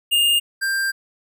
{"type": "tone pair in turn", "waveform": "square", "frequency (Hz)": [2825, 1585.5], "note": ["F7", "G6"], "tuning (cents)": [19, 19], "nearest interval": "minor seventh", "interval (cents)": 1000, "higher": "first", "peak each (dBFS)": [-15, -20], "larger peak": "first", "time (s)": [[0.11, 0.4], [0.61, 0.92]], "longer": "second", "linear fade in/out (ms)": 20, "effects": []}